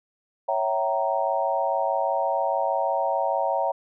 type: chord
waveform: sine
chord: C# diminished seventh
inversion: none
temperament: equal with one note detuned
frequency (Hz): 554.4 / 659.3 / 765.6 / 932.3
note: C#5 / E5 / G5 / Bb5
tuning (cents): 0 / 0 / -41 / 0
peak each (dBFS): -27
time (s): 0.48-3.72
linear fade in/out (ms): 10
effects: none